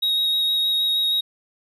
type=tone with vibrato; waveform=triangle; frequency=3778 Hz; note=A#7; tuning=22 cents sharp; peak=-17 dBFS; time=0.02-1.21 s; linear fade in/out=10 ms; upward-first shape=square; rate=6.4 Hz; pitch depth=9 cents each way; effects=none